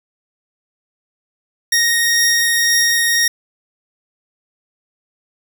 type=tone pair together; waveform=sawtooth; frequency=1864.7 / 5596 Hz; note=A#6 / F8; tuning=0 / +3 cents; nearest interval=octave + perfect fifth; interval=1903 cents; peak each=-11 / -14 dBFS; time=1.72-3.28 s; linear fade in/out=5 ms; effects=none